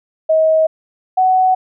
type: tone pair in turn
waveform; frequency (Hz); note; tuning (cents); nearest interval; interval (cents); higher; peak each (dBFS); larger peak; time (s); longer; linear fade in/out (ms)
sine; 635 / 746.5; D#5 / F#5; +35 / +15; minor third; 280; second; -9 / -9; neither; 0.29-0.67 / 1.17-1.55; neither; 10
effects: none